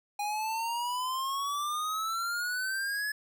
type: exponential sweep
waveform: square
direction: up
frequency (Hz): 818 to 1715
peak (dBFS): -31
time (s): 0.19-3.12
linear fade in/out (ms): 5
effects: none